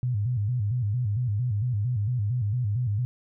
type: tone with vibrato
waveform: sine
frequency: 113.1 Hz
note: A2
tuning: 48 cents sharp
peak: -23 dBFS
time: 0.03-3.05 s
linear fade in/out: 0 ms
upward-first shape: square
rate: 4.4 Hz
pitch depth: 170 cents each way
effects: none